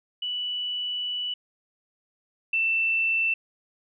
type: tone pair in turn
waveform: sine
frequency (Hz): 2960 / 2671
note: F#7 / E7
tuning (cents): 0 / +22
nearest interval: major second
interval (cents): 178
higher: first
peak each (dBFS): -27 / -21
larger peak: second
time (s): 0.22-1.34 / 2.53-3.34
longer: first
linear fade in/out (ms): 5
effects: none